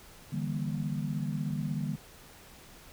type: chord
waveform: sine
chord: E half-diminished seventh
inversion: third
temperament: just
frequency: 148.33 / 164.81 / 197.78 / 237.3 Hz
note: D3 / E3 / G3 / Bb3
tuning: +18 / 0 / +16 / +31 cents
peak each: -33 / -38 / -36 / -38 dBFS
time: 0.32-1.96 s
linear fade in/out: 10 ms
effects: pink hiss -53 dBFS RMS until 2.92 s